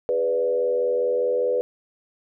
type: tone with frequency modulation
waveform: sine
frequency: 492.3 Hz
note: B4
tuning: 6 cents flat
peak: -19 dBFS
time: 0.09-1.61 s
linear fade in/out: 0 ms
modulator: 85 Hz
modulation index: 0.79
effects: none